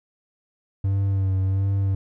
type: tone with vibrato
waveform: triangle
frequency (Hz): 96.7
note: G2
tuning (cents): -23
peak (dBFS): -17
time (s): 0.84-1.95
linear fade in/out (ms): 5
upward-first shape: sine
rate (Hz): 1.4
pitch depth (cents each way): 33
effects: none